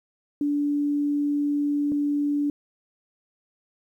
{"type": "tone pair in turn", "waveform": "sine", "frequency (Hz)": [290, 290], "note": ["D4", "D4"], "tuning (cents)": [-22, -22], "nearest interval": "unison", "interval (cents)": 0, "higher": "neither", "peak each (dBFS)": -21, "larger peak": "neither", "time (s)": [[0.41, 1.92], [1.92, 2.5]], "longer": "first", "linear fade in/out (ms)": 2, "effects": ["10-bit"]}